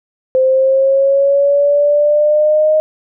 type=linear sweep; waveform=sine; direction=up; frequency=518 to 622.3 Hz; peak=-8 dBFS; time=0.35-2.8 s; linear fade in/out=0 ms; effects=none